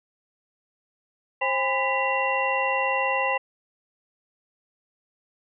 sine tone cluster, 532 / 811 / 1010 / 1980 / 2747 Hz, C5 / G#5 / B5 / B6 / F7, +29 / -41 / +39 / +4 / -29 cents, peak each -28 dBFS, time 1.41-3.38 s, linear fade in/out 10 ms, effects none

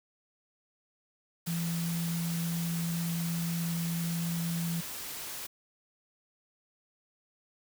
sine tone in noise, 168.3 Hz, E3, 36 cents sharp, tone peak -30 dBFS, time 1.47-4.81 s, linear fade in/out 10 ms, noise white, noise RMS -40 dBFS, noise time 1.46-5.47 s, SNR +7 dB, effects none

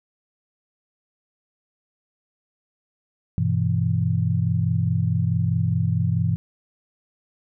sine chord, E minor, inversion first, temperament just, 98.89 / 123.61 / 164.81 Hz, G2 / B2 / E3, +16 / +2 / 0 cents, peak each -23 dBFS, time 3.38-6.36 s, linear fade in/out 0 ms, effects none

